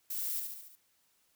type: noise with echo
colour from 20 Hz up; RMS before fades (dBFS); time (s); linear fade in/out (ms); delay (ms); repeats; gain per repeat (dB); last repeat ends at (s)
violet; -37; 0.1-0.4; 5; 71; 5; -4; 0.755
effects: white hiss -72 dBFS RMS until 1.35 s